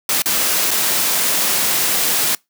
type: noise with dropouts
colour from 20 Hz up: white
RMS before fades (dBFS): -17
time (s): 0.09-2.35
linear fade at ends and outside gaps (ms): 2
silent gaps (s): 0.221-0.258 / 0.708-0.712
effects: noise-tail reverb RT60 0.2 s tail -26 dB re dry + high-pass 150 Hz 12 dB/octave